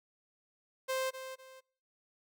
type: tone with echo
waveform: sawtooth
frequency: 523.3 Hz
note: C5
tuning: in tune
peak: -28 dBFS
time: 0.88-1.11 s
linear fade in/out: 20 ms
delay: 250 ms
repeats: 2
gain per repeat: -10 dB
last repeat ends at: 1.61 s
effects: noise-tail reverb RT60 0.6 s tail -26 dB re dry